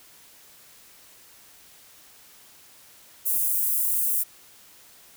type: high-pass noise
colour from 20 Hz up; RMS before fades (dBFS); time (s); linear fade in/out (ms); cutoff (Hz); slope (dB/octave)
white; -24; 3.25-4.24; 20; 9700; 24
effects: white hiss -52 dBFS RMS until 5.16 s